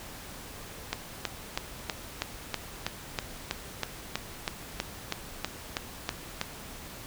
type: click train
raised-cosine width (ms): 0.2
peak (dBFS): -11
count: 18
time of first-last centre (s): 0.93-6.414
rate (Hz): 3.1
effects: pink hiss -44 dBFS RMS until 7.06 s